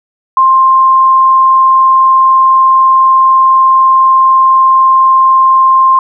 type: tone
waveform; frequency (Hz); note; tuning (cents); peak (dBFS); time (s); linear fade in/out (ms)
sine; 1054; C6; +12; -3; 0.37-5.99; 2
effects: none